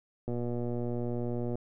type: click train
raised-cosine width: 2 ms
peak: -22 dBFS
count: 154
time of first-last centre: 0.28-1.555 s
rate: 120 Hz
effects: none